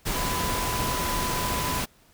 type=tone in noise; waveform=sine; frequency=999 Hz; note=B5; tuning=20 cents sharp; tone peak=-30 dBFS; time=0.15-1.81 s; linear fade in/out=20 ms; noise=pink; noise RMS=-28 dBFS; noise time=0.05-1.86 s; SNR=-5 dB; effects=pink hiss -59 dBFS RMS until 2.13 s